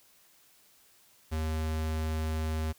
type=tone; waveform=square; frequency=78.8 Hz; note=D#2; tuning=23 cents sharp; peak=-30 dBFS; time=1.31-2.73 s; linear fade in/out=20 ms; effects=white hiss -62 dBFS RMS until 2.78 s